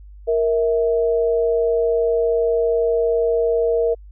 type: tone pair together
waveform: sine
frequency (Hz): 466.2 / 648.8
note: A#4 / E5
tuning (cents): 0 / -28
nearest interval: tritone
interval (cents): 572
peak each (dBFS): -16 / -22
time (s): 0.27-3.95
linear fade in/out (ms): 20
effects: added 50 Hz sine -38 dBFS peak until 4.11 s